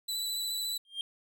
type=tone with vibrato; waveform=sawtooth; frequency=3969 Hz; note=B7; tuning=8 cents sharp; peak=-29 dBFS; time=0.08-0.78 s; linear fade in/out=10 ms; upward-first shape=triangle; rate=14 Hz; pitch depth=23 cents each way
type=tone with exponential growth; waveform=triangle; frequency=3200 Hz; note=G7; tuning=35 cents sharp; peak=-27 dBFS; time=0.85-1.01 s; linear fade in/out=1 ms; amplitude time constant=34 ms
effects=none